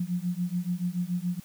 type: beating tone pair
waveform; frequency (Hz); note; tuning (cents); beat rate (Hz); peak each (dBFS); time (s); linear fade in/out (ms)
sine; 174.1 / 181.1; F3 / F#3; -5 / -37; 7; -30; 0-1.4; 5
effects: white hiss -54 dBFS RMS until 1.44 s